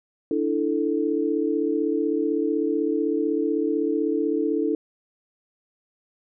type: chord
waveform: sine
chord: D suspended second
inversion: none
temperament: equal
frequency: 293.7 / 329.6 / 440 Hz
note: D4 / E4 / A4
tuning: 0 / 0 / 0 cents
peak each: -25 dBFS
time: 0.31-4.75 s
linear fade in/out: 2 ms
effects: none